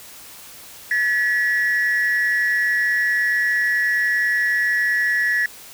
sine tone pair together, 1718.5 / 1929 Hz, A6 / B6, -41 / -41 cents, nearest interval major second, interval 200 cents, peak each -18 dBFS, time 0.91-5.46 s, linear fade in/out 2 ms, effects tanh soft clip ceiling -12 dBFS + white hiss -41 dBFS RMS until 5.73 s

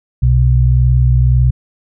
sine tone pair together, 63.7 / 125.5 Hz, C2 / B2, -46 / +28 cents, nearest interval octave, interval 1174 cents, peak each -10 dBFS, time 0.22-1.51 s, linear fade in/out 10 ms, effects none

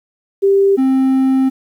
sine / triangle tone pair in turn, 394 / 264.2 Hz, G4 / C4, +9 / +17 cents, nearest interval perfect fifth, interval 692 cents, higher first, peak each -8 dBFS, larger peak neither, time 0.42-0.77 / 0.77-1.5 s, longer second, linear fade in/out 20 ms, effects 8-bit

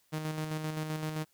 sawtooth tone with tremolo, 155.56 Hz, D#3, in tune, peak -28 dBFS, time 0.12-1.25 s, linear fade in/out 20 ms, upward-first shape square, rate 7.7 Hz, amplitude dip 40%, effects white hiss -70 dBFS RMS until 1.33 s

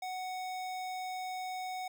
square tone with notch filter, 742 Hz, F#5, 5 cents sharp, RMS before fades -39 dBFS, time 0.02-1.88 s, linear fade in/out 5 ms, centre 11000 Hz, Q 1.5, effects none

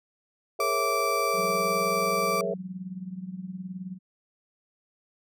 sine chord, A# half-diminished seventh, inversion third, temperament equal with one note detuned, 415.3 / 466.2 / 550.5 / 659.3 Hz, G#4 / A#4 / C#5 / E5, 0 / 0 / -12 / 0 cents, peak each -32 dBFS, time 0.59-2.54 s, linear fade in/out 5 ms
35% pulse tone, 1166 Hz, D6, 13 cents flat, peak -24 dBFS, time 0.6-2.41 s, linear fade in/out 2 ms
sine tone with tremolo, 185 Hz, F#3, in tune, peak -30 dBFS, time 1.33-3.99 s, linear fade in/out 50 ms, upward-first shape triangle, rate 19 Hz, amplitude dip 85%
effects none

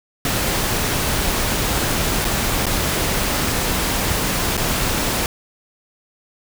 pink noise with dropouts, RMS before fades -20 dBFS, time 0.25-5.26 s, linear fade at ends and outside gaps 1 ms, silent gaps 2.245-2.25 / 2.657-2.666 / 4.569-4.576 s, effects none

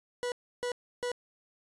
40% pulse tone bursts, 489.5 Hz, B4, 15 cents flat, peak -30 dBFS, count 3, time 0.23-1.117 s, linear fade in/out 0 ms, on 89 ms, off 310 ms, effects resampled to 22050 Hz

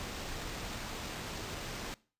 pink noise with sample-and-hold, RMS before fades -41 dBFS, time 0-1.94 s, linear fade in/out 0 ms, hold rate 11025 Hz, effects noise-tail reverb RT60 0.4 s tail -22 dB re dry + resampled to 32000 Hz

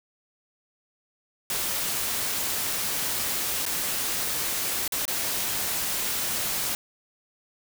white noise with dropouts, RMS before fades -28 dBFS, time 1.5-6.75 s, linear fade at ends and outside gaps 1 ms, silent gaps 3.654-3.663 / 4.878-4.922 / 5.054-5.079 s, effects none

